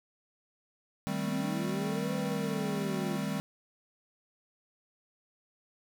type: chord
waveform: square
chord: A half-diminished seventh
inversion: second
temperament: equal with one note detuned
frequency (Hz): 156.46 / 196 / 220 / 261.6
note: Eb3 / G3 / A3 / C4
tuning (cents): +10 / 0 / 0 / 0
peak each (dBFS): -38 / -35 / -40 / -39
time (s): 1.07-3.4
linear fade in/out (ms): 0
type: linear two-way sweep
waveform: sine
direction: up then down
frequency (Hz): 220 to 510 to 342.5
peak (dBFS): -37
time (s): 1.24-3.17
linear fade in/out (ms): 10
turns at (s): 2.14
effects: none